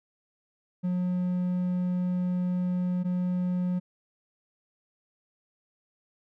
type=tone pair in turn; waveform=triangle; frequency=180.2 / 180.2 Hz; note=F#3 / F#3; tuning=-45 / -45 cents; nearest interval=unison; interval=0 cents; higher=neither; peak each=-23 dBFS; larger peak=neither; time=0.83-3.04 / 3.04-3.8 s; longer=first; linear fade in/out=20 ms; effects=none